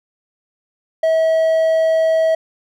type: tone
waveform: triangle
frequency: 645 Hz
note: E5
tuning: 38 cents flat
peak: -10 dBFS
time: 1.03-2.35 s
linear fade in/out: 5 ms
effects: none